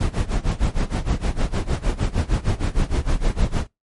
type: noise with tremolo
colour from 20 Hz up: brown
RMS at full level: -17 dBFS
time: 0-3.67 s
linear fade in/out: 10 ms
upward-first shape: sine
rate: 6.5 Hz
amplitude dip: 90%
effects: noise-tail reverb RT60 0.2 s tail -25 dB re dry + MP3 48 kbps